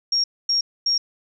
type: tone bursts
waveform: sine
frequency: 5570 Hz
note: F8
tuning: 5 cents flat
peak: -17 dBFS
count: 3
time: 0.12-0.98 s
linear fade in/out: 5 ms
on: 120 ms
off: 250 ms
effects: none